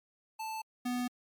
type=tone pair in turn; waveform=square; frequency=880 / 246.9 Hz; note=A5 / B3; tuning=0 / 0 cents; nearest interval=octave + minor seventh; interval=2200 cents; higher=first; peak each=-37 / -32 dBFS; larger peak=second; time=0.39-0.62 / 0.85-1.08 s; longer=neither; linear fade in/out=10 ms; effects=MP3 96 kbps

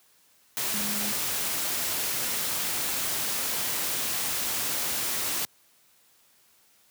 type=tone in noise; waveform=sine; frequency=207.7 Hz; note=G#3; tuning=in tune; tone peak=-35 dBFS; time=0.74-1.12 s; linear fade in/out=0 ms; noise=white; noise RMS=-29 dBFS; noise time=0.57-5.45 s; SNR=-9 dB; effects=white hiss -62 dBFS RMS until 6.9 s + high-pass 80 Hz 12 dB/octave

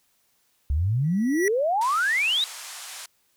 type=exponential sweep; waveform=sine; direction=up; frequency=66 to 3930 Hz; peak=-20 dBFS; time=0.7-2.44 s; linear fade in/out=0 ms
type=tone with exponential growth; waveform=square; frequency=1945 Hz; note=B6; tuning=27 cents flat; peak=-22 dBFS; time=1.04-1.48 s; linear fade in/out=1 ms; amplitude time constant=95 ms
type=band-pass noise; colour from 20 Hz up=white; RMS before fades=-39 dBFS; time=1.81-3.06 s; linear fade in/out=5 ms; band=690 to 10000 Hz; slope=24 dB/octave
effects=white hiss -67 dBFS RMS until 3.36 s

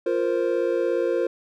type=chord; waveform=triangle; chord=F suspended fourth; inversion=none; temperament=equal; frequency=349.2 / 466.2 / 523.3 Hz; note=F4 / Bb4 / C5; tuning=0 / 0 / 0 cents; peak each=-23 dBFS; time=0.06-1.27 s; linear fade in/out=5 ms; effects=none

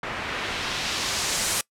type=noise with low-pass filter sweep; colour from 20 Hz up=white; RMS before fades=-28 dBFS; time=0.03-1.61 s; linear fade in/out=2 ms; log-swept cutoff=1700 to 10000 Hz; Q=1; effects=noise-tail reverb RT60 0.1 s tail -23 dB re dry

